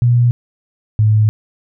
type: tone pair in turn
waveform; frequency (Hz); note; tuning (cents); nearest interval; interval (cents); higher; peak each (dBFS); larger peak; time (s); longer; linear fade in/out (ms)
sine; 120.8 / 107.65; B2 / A2; -38 / -37; major second; 199; first; -8; neither; 0.02-0.31 / 0.99-1.29; second; 0
effects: none